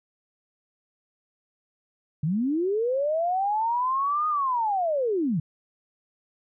sine linear two-way sweep, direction up then down, 139.8 to 1244.5 to 139.8 Hz, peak -22 dBFS, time 2.23-5.4 s, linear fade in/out 5 ms, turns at 4.28 s, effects none

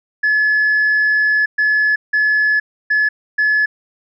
sine tone bursts at uneven times, 1712 Hz, A6, 48 cents flat, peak -10 dBFS, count 5, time 0.23-1.46 / 1.58-1.96 / 2.13-2.6 / 2.9-3.09 / 3.38-3.66 s, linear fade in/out 10 ms, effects tanh soft clip ceiling -9 dBFS

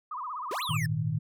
sine tone with vibrato, 1108.7 Hz, C#6, in tune, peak -33 dBFS, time 0.11-0.77 s, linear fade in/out 5 ms, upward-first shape sine, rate 16 Hz, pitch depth 230 cents each way
square exponential two-way sweep, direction up then down, 325.4 to 4186 to 1717 Hz, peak -33 dBFS, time 0.51-0.86 s, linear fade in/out 2 ms, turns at 0.63 s
sine chord, Ab suspended second, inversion none, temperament just, 103.83 / 116.8 / 155.74 Hz, Ab2 / Bb2 / Eb3, 0 / +4 / +2 cents, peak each -35 / -31 / -29 dBFS, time 0.69-1.19 s, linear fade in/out 10 ms
effects none

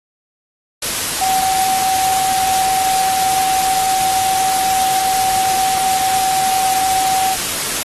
sine tone in noise, 760 Hz, F#5, 46 cents sharp, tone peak -15 dBFS, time 1.21-7.35 s, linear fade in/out 5 ms, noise white, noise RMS -20 dBFS, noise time 0.82-7.83 s, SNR +2 dB, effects AAC 32 kbps

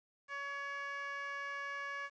15% pulse tone with band-pass filter, 563 Hz, C#5, 27 cents sharp, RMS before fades -42 dBFS, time 0.28-2.1 s, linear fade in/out 50 ms, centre 1600 Hz, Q 1.7, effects resampled to 16000 Hz + 11-bit

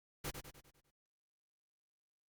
pink noise with echo, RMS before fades -41 dBFS, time 0.24-0.31 s, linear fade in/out 10 ms, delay 100 ms, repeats 6, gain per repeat -6 dB, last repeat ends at 0.91 s, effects Opus 48 kbps

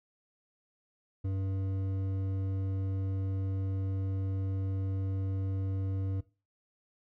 sine tone with hard clipping, 96.2 Hz, G2, 32 cents flat, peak -32 dBFS, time 1.24-6.21 s, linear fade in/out 10 ms, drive 9 dB, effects noise-tail reverb RT60 0.3 s tail -18 dB re dry

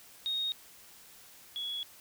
sine tone pair in turn, 3729 / 3363 Hz, A#7 / G#7, 0 / +21 cents, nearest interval major second, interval 179 cents, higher first, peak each -30 / -34 dBFS, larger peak first, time 0.26-0.52 / 1.56-1.83 s, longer second, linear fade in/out 0 ms, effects white hiss -55 dBFS RMS until 2 s

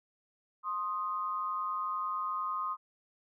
sine tone pair together, 1053.3 / 1244.5 Hz, C6 / D#6, +11 / 0 cents, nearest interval minor third, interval 289 cents, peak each -35 / -34 dBFS, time 0.63-2.77 s, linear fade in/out 50 ms, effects none

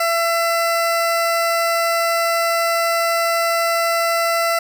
20% pulse tone, 672 Hz, E5, 33 cents sharp, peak -11 dBFS, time 0-4.59 s, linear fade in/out 5 ms, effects none

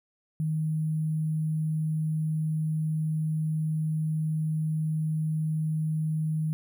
sine tone with sample-and-hold, 156.4 Hz, D#3, 9 cents sharp, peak -25 dBFS, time 0.4-6.53 s, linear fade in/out 0 ms, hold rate 11025 Hz, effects none

